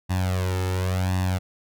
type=tone with flanger; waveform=sawtooth; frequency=92.5 Hz; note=F#2; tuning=in tune; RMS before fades=-24 dBFS; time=0.09-1.39 s; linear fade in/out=20 ms; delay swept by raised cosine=1.1 to 2.3 ms; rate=0.92 Hz; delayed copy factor=+0.85; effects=none

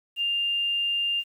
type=tone; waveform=sine; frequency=2800 Hz; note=F7; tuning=4 cents sharp; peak=-23 dBFS; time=0.16-1.24 s; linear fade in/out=50 ms; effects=9-bit

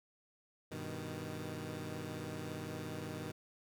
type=chord; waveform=15% pulse; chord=G augmented; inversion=none; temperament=equal; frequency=98 / 123.47 / 155.56 Hz; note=G2 / B2 / D#3; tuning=0 / 0 / 0 cents; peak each=-40 / -40 / -38 dBFS; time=0.71-3.32 s; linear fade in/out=10 ms; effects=none

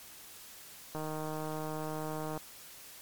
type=click train; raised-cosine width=1 ms; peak=-25 dBFS; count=222; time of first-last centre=0.95-2.376 s; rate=155 Hz; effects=white hiss -51 dBFS RMS until 3.01 s + MP3 96 kbps

